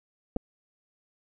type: clicks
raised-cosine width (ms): 2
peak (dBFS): -17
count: 2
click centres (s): 0.363 / 0.367
effects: none